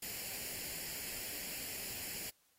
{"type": "noise with comb filter", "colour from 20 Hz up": "white", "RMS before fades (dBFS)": -43, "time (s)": [0.02, 2.3], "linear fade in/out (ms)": 5, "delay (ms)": 0.41, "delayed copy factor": 0.65, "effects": ["white hiss -73 dBFS RMS until 2.58 s", "AAC 48 kbps"]}